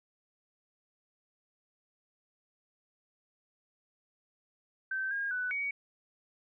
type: tone with pitch steps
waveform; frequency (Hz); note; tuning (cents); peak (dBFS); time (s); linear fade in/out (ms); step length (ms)
sine; 1548 / 1623 / 1492 / 2252; G6 / G#6 / F#6 / C#7; -22 / -40 / +14 / +27; -31; 4.91-5.71; 5; 200
effects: none